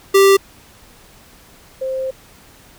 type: tone pair in turn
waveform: square / sine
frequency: 392 / 525.7 Hz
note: G4 / C5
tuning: 0 / +8 cents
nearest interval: perfect fourth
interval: 508 cents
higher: second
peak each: -8 / -19 dBFS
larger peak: first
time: 0.14-0.37 / 1.81-2.11 s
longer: second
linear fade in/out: 10 ms
effects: pink hiss -46 dBFS RMS until 2.78 s